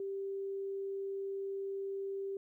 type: tone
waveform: sine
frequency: 392 Hz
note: G4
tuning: in tune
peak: -36 dBFS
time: 0-2.37 s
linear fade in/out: 2 ms
effects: 13-bit